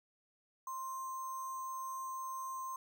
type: tone with sample-and-hold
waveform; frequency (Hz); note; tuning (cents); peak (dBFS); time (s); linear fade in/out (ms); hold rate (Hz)
sine; 1051; C6; +7; -39; 0.67-2.76; 2; 7350
effects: none